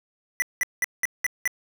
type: tone bursts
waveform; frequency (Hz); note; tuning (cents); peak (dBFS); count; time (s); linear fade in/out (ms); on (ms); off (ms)
square; 1975.5; B6; 0; -21; 6; 0.4-1.476; 0; 21; 190
effects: none